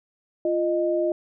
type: tone pair together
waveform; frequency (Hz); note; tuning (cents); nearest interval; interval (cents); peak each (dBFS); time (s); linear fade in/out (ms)
sine; 346.7 / 617.7; F4 / D#5; -13 / -13; minor seventh; 1000; -23; 0.45-1.12; 2
effects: none